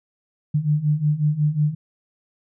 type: beating tone pair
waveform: sine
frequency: 146.83 / 152.33 Hz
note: D3 / D#3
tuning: 0 / -36 cents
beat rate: 5.5 Hz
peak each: -22 / -19 dBFS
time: 0.54-1.75 s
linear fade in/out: 10 ms
effects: none